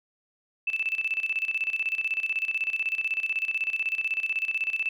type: tone with tremolo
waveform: sine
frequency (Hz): 2637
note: E7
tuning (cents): 0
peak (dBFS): -23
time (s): 0.67-4.89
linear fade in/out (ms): 5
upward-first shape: square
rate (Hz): 16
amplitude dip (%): 75
effects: none